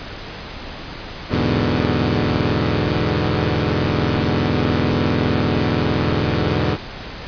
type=chord; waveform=15% pulse; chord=E dominant seventh; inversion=none; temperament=equal; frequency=82.41 / 103.83 / 123.47 / 146.83 Hz; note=E2 / G#2 / B2 / D3; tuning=0 / 0 / 0 / 0 cents; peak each=-16 dBFS; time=1.29-6.78 s; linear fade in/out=50 ms; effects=pink hiss -32 dBFS RMS until 7.27 s + resampled to 11025 Hz